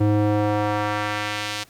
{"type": "tone with band-pass filter sweep", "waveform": "square", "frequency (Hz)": 104.7, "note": "G#2", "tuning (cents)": 15, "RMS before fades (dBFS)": -22, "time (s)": [0, 1.64], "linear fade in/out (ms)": 10, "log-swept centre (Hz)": [260, 4200], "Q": 0.87, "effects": ["pink hiss -53 dBFS RMS until 1.69 s", "high-pass 60 Hz 12 dB/octave"]}